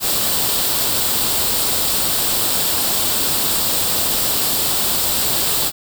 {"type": "noise with comb filter", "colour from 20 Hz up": "white", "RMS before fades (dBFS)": -18, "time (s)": [0, 5.72], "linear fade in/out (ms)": 50, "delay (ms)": 0.24, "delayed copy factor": 0.5, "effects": []}